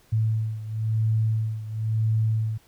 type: beating tone pair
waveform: sine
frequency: 110 / 110.98 Hz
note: A2 / A2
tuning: 0 / +15 cents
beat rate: 0.98 Hz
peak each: -23 / -27 dBFS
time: 0.12-2.58 s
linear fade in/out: 10 ms
effects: pink hiss -59 dBFS RMS until 2.67 s